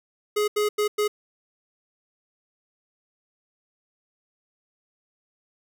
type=tone bursts at uneven times; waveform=square; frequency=419.1 Hz; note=G#4; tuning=16 cents sharp; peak=-21 dBFS; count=4; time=0.36-0.48 / 0.56-0.69 / 0.78-0.88 / 0.98-1.08 s; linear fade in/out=10 ms; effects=none